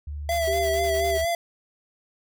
sine tone with pitch glide, 73.42 to 72.62 Hz, D2 to D2, 0 to -19 cents, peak -30 dBFS, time 0.07-1.25 s, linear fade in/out 5 ms, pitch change -19 cents, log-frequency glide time 0.22-0.82 s
square tone with vibrato, 669 Hz, E5, 25 cents sharp, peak -23 dBFS, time 0.29-1.35 s, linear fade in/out 2 ms, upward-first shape sine, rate 4.2 Hz, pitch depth 44 cents each way
white noise bursts, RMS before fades -41 dBFS, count 9, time 0.31-1.219 s, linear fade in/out 10 ms, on 77 ms, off 27 ms
sine tone, 392 Hz, G4, in tune, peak -27 dBFS, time 0.47-1.18 s, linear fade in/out 10 ms
effects none

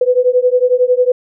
sine beating tone pair, 493.9 / 504.9 Hz, B4 / B4, 0 / +38 cents, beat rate 11 Hz, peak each -12 dBFS, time 0.01-1.12 s, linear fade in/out 5 ms, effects none

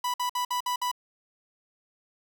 45% pulse tone bursts, 987.8 Hz, B5, in tune, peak -26 dBFS, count 6, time 0.04-0.915 s, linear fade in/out 5 ms, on 100 ms, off 55 ms, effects none

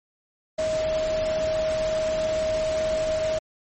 sine tone in noise, 630 Hz, D#5, 21 cents sharp, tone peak -22 dBFS, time 0.58-3.39 s, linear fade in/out 10 ms, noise pink, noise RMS -34 dBFS, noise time 0.58-3.39 s, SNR +9 dB, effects MP3 32 kbps

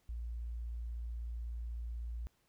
sine tone, 58.1 Hz, A#1, 5 cents flat, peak -38 dBFS, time 0.09-2.27 s, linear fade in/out 0 ms, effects pink hiss -75 dBFS RMS until 2.48 s

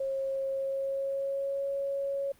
sine tone with pitch glide, 540 to 554.2 Hz, C#5 to C#5, -45 to -1 cents, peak -29 dBFS, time 0-2.32 s, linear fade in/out 5 ms, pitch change +44 cents, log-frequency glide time 0.5-1.66 s, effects pink hiss -61 dBFS RMS until 2.39 s + Opus 48 kbps

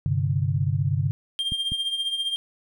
sine chord, G suspended fourth, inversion none, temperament equal, 98 / 130.81 / 146.83 Hz, G2 / C3 / D3, 0 / 0 / 0 cents, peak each -25 dBFS, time 0.06-1.11 s, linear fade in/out 0 ms
triangle tone with tremolo, 3195 Hz, G7, 32 cents sharp, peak -20 dBFS, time 1.39-2.36 s, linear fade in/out 0 ms, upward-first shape triangle, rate 15 Hz, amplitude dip 70%
clicks, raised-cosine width 5 ms, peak -19 dBFS, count 2, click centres 1.521 / 1.72 s
effects none

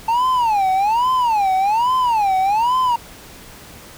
triangle tone with vibrato, 880 Hz, A5, in tune, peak -12 dBFS, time 0.08-2.96 s, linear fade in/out 5 ms, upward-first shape sine, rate 1.2 Hz, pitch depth 270 cents each way, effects pink hiss -40 dBFS RMS until 3.97 s

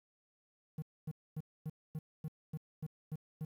triangle tone bursts, 155.56 Hz, D#3, in tune, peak -35 dBFS, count 10, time 0.78-3.45 s, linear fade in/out 5 ms, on 42 ms, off 250 ms, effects 11-bit

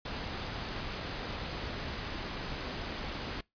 pink noise, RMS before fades -38 dBFS, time 0.05-3.41 s, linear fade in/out 5 ms, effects noise-tail reverb RT60 0.2 s tail -24 dB re dry + resampled to 11025 Hz

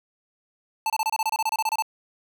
square tone bursts, 880 Hz, A5, in tune, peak -22 dBFS, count 15, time 0.86-1.823 s, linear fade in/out 2 ms, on 39 ms, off 27 ms, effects none

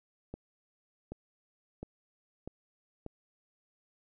accelerating click train, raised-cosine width 2 ms, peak -27 dBFS, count 5, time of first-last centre 0.34-3.064 s, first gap 780 ms, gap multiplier 0.91, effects none

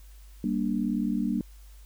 sine chord, G minor, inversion none, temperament just, 196 / 235.2 / 294 Hz, G3 / Bb3 / D4, 0 / +16 / +2 cents, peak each -29 / -28 / -31 dBFS, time 0.44-1.41 s, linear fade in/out 2 ms, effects added 50 Hz sine -46 dBFS peak until 1.85 s + white hiss -60 dBFS RMS until 1.85 s

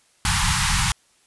pink band-stop noise, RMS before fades -20 dBFS, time 0.25-0.92 s, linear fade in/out 2 ms, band 190 to 810 Hz, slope 96 dB/octave, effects white hiss -60 dBFS RMS until 1.26 s + resampled to 24000 Hz

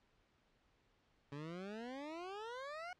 20% pulse exponential sweep, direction up, 138.59 to 740 Hz, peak -40 dBFS, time 1.32-2.93 s, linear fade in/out 2 ms, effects pink hiss -75 dBFS RMS until 2.99 s + low-pass 4000 Hz 12 dB/octave

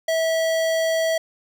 square tone with notch filter, 650 Hz, E5, 24 cents flat, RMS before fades -21 dBFS, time 0.08-1.18 s, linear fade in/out 5 ms, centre 11000 Hz, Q 1.9, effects none

